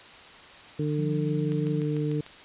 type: harmonic tone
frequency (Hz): 149.7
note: D3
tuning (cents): +33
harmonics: 1 / 2 / 3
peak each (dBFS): -27 / -30 / -32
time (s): 0.79-2.21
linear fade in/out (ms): 5
type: tone with vibrato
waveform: sine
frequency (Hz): 174.9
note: F3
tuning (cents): +3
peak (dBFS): -31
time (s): 0.98-1.83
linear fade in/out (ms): 10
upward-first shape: square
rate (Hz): 5.7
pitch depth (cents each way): 12
type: click train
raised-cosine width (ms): 0.2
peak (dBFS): -26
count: 6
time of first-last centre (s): 1.52-2.264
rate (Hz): 6.72
effects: white hiss -47 dBFS RMS until 2.44 s + resampled to 8000 Hz